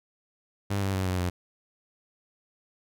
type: tone with pitch steps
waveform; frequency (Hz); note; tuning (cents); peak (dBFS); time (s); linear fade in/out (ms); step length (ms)
sawtooth; 100 / 97.21 / 94.5 / 91.86 / 89.3; G2 / G2 / F#2 / F#2 / F2; +35 / -14 / +37 / -12 / +39; -22; 0.7-1.3; 10; 120
effects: none